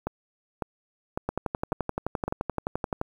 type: two click trains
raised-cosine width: 1 ms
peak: -14 / -13 dBFS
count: 5 / 21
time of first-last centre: 0.07-2.28 / 1.29-3.014 s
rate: 1.81 / 11.6 Hz
effects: 8-bit